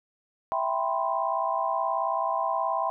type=chord; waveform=sine; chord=C major seventh; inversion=first; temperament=equal; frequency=659.3 / 784 / 987.8 / 1046.5 Hz; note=E5 / G5 / B5 / C6; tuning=0 / 0 / 0 / 0 cents; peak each=-30 dBFS; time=0.52-2.9 s; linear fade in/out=0 ms; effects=none